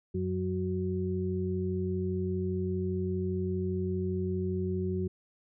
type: harmonic tone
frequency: 92.5 Hz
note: F#2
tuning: in tune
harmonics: 1 / 2 / 4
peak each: -33 / -33 / -33 dBFS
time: 0.14-5.08 s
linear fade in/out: 10 ms
effects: none